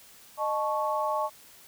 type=tone cluster; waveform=sine; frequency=614 / 868 / 1107 Hz; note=D#5 / A5 / C#6; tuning=-23 / -24 / -3 cents; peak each=-30 dBFS; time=0.37-1.3 s; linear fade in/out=50 ms; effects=white hiss -53 dBFS RMS until 1.67 s

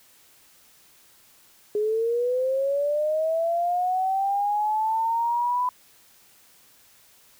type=linear sweep; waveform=sine; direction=up; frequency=414.8 to 1001 Hz; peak=-21 dBFS; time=1.75-5.69 s; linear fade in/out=2 ms; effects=white hiss -56 dBFS RMS until 7.39 s

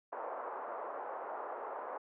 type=band-pass noise; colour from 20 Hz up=white; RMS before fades=-42 dBFS; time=0.12-1.98 s; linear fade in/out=10 ms; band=450 to 1100 Hz; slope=24 dB/octave; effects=low-pass 2000 Hz 12 dB/octave

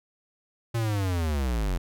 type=linear sweep; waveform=square; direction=down; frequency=118.2 to 41.02 Hz; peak=-25 dBFS; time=0.74-1.78 s; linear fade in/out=10 ms; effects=none

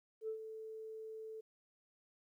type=tone with ADSR envelope; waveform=sine; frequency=440 Hz; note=A4; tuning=in tune; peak=-36 dBFS; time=0.21-1.41 s; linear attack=72 ms; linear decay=93 ms; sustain=-9 dB; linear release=10 ms; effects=tanh soft clip ceiling -32 dBFS + 13-bit

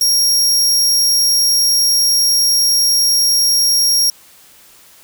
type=tone; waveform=sawtooth; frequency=5590 Hz; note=F8; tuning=1 cent sharp; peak=-8 dBFS; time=0.01-4.1 s; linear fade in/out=2 ms; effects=white hiss -45 dBFS RMS until 5.03 s

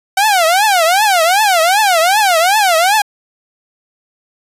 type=tone with vibrato; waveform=sawtooth; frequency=748 Hz; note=F#5; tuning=19 cents sharp; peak=-5 dBFS; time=0.17-3.02 s; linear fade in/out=5 ms; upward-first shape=triangle; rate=2.6 Hz; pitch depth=300 cents each way; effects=resampled to 32000 Hz

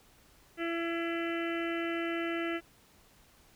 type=harmonic tone; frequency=335.7 Hz; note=E4; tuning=32 cents sharp; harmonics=1 / 2 / 4 / 5 / 6 / 7 / 8 / 9; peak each=-33 / -40 / -41 / -43 / -41 / -46 / -46 / -47 dBFS; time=0.57-2.61 s; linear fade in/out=50 ms; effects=pink hiss -62 dBFS RMS until 3.55 s

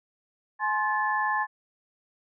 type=tone cluster; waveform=sine; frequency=845 / 1052 / 1739 Hz; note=G#5 / C6 / A6; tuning=+30 / +9 / -21 cents; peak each=-28 dBFS; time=0.59-1.47 s; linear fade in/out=50 ms; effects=none

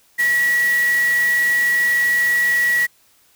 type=tone in noise; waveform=sine; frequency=1929 Hz; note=B6; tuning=41 cents flat; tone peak=-14 dBFS; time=0.18-2.87 s; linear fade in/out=20 ms; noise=white; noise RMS=-30 dBFS; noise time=0.18-2.87 s; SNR=+13 dB; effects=white hiss -56 dBFS RMS until 3.35 s

